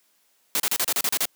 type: noise bursts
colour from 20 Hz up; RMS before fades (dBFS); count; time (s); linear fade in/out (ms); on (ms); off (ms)
white; -23; 9; 0.55-1.254; 0; 48; 34
effects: white hiss -65 dBFS RMS until 1.35 s + high-pass 200 Hz 12 dB/octave